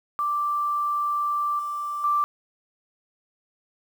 sine tone with level steps, 1174.7 Hz, D6, in tune, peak -22 / -27 / -19 dBFS, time 0.19-2.24 s, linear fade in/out 0 ms, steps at 1.59 / 2.04 s, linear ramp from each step 2 ms, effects 8-bit

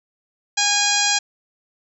harmonic tone, 819 Hz, G#5, 24 cents flat, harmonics 1 / 2 / 3 / 4 / 5 / 6 / 7 / 8 / 9, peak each -25 / -25 / -25 / -25 / -25 / -25 / -25 / -25 / -25 dBFS, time 0.57-1.19 s, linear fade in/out 10 ms, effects none

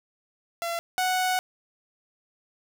sawtooth tone pair in turn, 679 / 739.4 Hz, F5 / F#5, -49 / -1 cents, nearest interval minor second, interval 148 cents, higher second, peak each -24 / -19 dBFS, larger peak second, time 0.62-0.79 / 0.98-1.39 s, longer second, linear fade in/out 0 ms, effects none

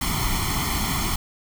pink noise with comb filter, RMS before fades -24 dBFS, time 0.01-1.16 s, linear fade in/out 5 ms, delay 0.93 ms, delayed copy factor +0.85, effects none

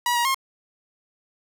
sawtooth tone with pitch steps, 966 / 951 / 1071 Hz, B5 / A#5 / C6, -39 / +34 / +40 cents, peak -16 dBFS, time 0.06-0.345 s, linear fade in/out 2 ms, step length 95 ms, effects none

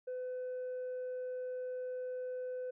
sine tone with tanh clipping, 505 Hz, B4, 39 cents sharp, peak -38 dBFS, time 0.07-2.71 s, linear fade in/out 10 ms, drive 1 dB, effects none

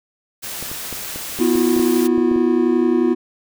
white noise, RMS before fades -29 dBFS, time 0.42-2.08 s, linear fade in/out 20 ms
clicks, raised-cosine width 2 ms, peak -18 dBFS, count 11, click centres 0.626 / 0.715 / 0.927 / 1.16 / 1.389 / 1.555 / 1.765 / 1.796 / 2.179 / 2.315 / 2.361 s
triangle chord, B suspended fourth, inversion none, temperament equal with one note detuned, 246.9 / 329.6 / 360.9 Hz, B3 / E4 / F#4, 0 / 0 / -43 cents, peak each -16 dBFS, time 1.39-3.15 s, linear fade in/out 20 ms
effects none

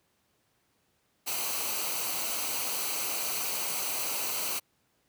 white noise with comb filter, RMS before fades -32 dBFS, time 1.26-4.6 s, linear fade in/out 20 ms, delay 0.57 ms, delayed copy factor -0.6, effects pink hiss -72 dBFS RMS until 5.08 s + high-pass 80 Hz 12 dB/octave

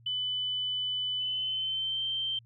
sine tone with pitch glide, 3000 to 3129 Hz, F#7 to G7, +23 to -4 cents, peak -29 dBFS, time 0.06-2.39 s, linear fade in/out 5 ms, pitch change +73 cents, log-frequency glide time 1.18-2.03 s, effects added 116 Hz sine -55 dBFS peak until 2.45 s

